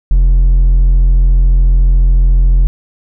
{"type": "tone with hard clipping", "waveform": "sine", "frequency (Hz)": 43, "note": "F1", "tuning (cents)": -26, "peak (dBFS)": -6, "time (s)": [0.11, 2.67], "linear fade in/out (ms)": 0, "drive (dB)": 3, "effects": []}